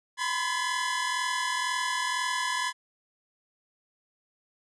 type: tone cluster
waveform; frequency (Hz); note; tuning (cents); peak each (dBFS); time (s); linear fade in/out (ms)
sawtooth; 988 / 1030 / 1705; B5 / C6 / G#6; 0 / -28 / +45; -28; 0.17-2.73; 50
effects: resampled to 22050 Hz